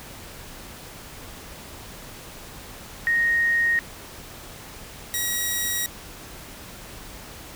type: tone pair in turn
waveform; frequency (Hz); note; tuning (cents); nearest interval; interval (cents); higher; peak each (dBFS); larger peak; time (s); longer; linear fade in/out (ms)
sine / 5% pulse; 1864.7 / 1909.4; A#6 / A#6; 0 / +41; unison; 41; second; -18 / -13; second; 3.07-3.79 / 5.14-5.86; neither; 0
effects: pink hiss -41 dBFS RMS until 7.55 s